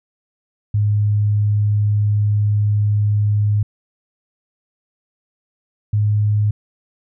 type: tone pair in turn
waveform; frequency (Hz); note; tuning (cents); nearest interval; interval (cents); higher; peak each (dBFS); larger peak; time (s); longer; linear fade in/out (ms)
sine; 104.2 / 104.92; G#2 / G#2; +6 / +18; unison; 12; second; -13; neither; 0.74-3.63 / 5.93-6.51; first; 5
effects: none